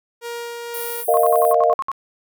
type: tone with tremolo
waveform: sawtooth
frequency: 471.6 Hz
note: A#4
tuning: 20 cents sharp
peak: -23 dBFS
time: 0.21-1.05 s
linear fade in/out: 50 ms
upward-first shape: sine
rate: 2 Hz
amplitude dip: 25%
type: high-pass noise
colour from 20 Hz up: white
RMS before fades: -30 dBFS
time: 0.74-1.53 s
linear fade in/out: 2 ms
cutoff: 8800 Hz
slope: 96 dB/octave
type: chord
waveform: sine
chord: Bb suspended fourth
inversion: none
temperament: just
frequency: 466.2 / 621.6 / 699.2 Hz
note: Bb4 / Eb5 / F5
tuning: 0 / -2 / +2 cents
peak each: -19 / -17 / -16 dBFS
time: 1.08-1.74 s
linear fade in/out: 5 ms
type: tone bursts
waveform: sine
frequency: 1083 Hz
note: C#6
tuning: 41 cents flat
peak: -20 dBFS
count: 9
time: 1.14-1.916 s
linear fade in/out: 0 ms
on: 32 ms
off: 61 ms
effects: none